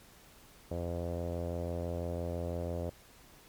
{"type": "tone with low-pass filter", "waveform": "sawtooth", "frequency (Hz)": 86, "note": "F2", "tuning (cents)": -26, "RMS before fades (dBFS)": -36, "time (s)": [0.71, 2.9], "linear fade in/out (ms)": 5, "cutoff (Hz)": 570, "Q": 4.4, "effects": ["pink hiss -58 dBFS RMS until 3.48 s", "MP3 96 kbps"]}